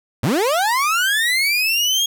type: linear sweep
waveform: 30% pulse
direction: up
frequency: 90.7 to 3300 Hz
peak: -13 dBFS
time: 0.23-2.06 s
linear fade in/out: 5 ms
effects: none